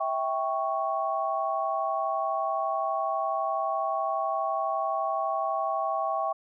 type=chord; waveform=sine; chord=C# diminished; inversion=first; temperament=equal with one note detuned; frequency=652.1 / 784 / 1108.7 Hz; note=E5 / G5 / C#6; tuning=-19 / 0 / 0 cents; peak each=-30 dBFS; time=0-6.33 s; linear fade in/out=10 ms; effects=none